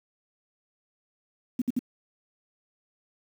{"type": "tone bursts", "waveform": "sine", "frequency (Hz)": 246.9, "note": "B3", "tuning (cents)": 0, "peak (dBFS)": -22, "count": 3, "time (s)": [1.59, 1.792], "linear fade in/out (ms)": 5, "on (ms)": 28, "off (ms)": 59, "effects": ["8-bit"]}